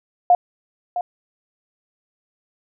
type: tone with echo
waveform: sine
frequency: 712 Hz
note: F5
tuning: 33 cents sharp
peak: -9 dBFS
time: 0.3-0.35 s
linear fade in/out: 2 ms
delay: 660 ms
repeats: 1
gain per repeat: -11 dB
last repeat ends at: 1.01 s
effects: none